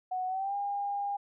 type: tone with pitch glide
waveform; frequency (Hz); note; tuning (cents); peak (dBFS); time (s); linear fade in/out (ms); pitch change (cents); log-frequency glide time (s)
sine; 740 to 807; F#5 to G#5; 0 to -50; -30; 0.11-1.17; 10; +150; 0.27-0.55
effects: none